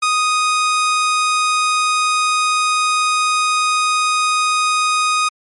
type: tone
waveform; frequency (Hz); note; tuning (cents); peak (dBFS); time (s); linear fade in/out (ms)
sawtooth; 1244.5; D#6; 0; -10; 0.02-5.29; 10
effects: MP3 48 kbps